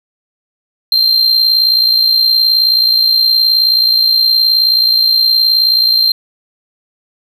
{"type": "tone with amplitude modulation", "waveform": "triangle", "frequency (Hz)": 4160, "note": "C8", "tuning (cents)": -11, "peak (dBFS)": -4, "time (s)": [0.92, 6.12], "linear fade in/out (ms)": 2, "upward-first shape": "sine", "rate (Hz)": 59, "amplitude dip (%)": 55, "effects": []}